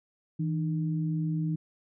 sine tone pair together, 160.94 / 303.5 Hz, E3 / D#4, -41 / -43 cents, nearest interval major seventh, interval 1098 cents, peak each -27 / -35 dBFS, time 0.39-1.56 s, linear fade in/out 10 ms, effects none

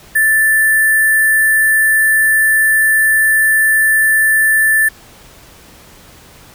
sine tone with sample-and-hold, 1760 Hz, A6, in tune, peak -8 dBFS, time 0.15-4.89 s, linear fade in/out 10 ms, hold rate 11025 Hz, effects pink hiss -41 dBFS RMS until 6.54 s

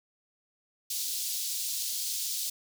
pink high-pass noise, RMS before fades -33 dBFS, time 0.9-2.5 s, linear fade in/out 5 ms, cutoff 4000 Hz, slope 24 dB/octave, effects none

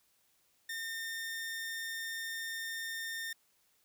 sawtooth tone, 1817 Hz, A#6, 45 cents flat, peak -34 dBFS, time 0.69-3.33 s, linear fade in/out 5 ms, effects white hiss -72 dBFS RMS until 3.84 s

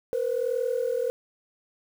sine tone pair together, 469.7 / 511 Hz, A#4 / C5, +13 / -41 cents, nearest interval minor second, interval 146 cents, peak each -26 / -26 dBFS, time 0.13-1.1 s, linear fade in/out 0 ms, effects tanh soft clip ceiling -18 dBFS + 8-bit

